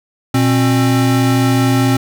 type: tone pair together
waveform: square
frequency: 120.71 / 266.8 Hz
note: B2 / C4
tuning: -39 / +34 cents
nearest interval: octave + major second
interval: 1373 cents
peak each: -14 dBFS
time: 0.34-1.97 s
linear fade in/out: 5 ms
effects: none